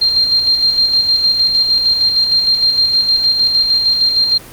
sine tone with tremolo, 4186 Hz, C8, in tune, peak -8 dBFS, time 0.01-4.38 s, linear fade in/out 10 ms, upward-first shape square, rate 6.5 Hz, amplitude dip 40%, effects pink hiss -35 dBFS RMS until 4.52 s + Opus 24 kbps

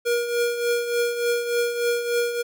square tone with tremolo, 476.2 Hz, A#4, 37 cents sharp, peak -19 dBFS, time 0.05-2.43 s, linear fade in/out 20 ms, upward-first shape triangle, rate 3.4 Hz, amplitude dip 65%, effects none

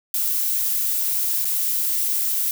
violet noise with dropouts, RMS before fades -22 dBFS, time 0.14-2.51 s, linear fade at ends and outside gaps 2 ms, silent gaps 1.447-1.451 s, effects none

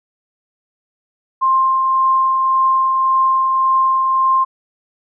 sine tone with tremolo, 1055 Hz, C6, 14 cents sharp, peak -10 dBFS, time 1.41-4.45 s, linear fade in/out 20 ms, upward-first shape triangle, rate 1.8 Hz, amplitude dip 30%, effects none

